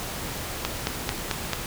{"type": "click train", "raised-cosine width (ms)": 0.2, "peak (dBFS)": -7, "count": 5, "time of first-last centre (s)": [0.65, 1.533], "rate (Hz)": 4.53, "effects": ["pink hiss -33 dBFS RMS until 1.66 s"]}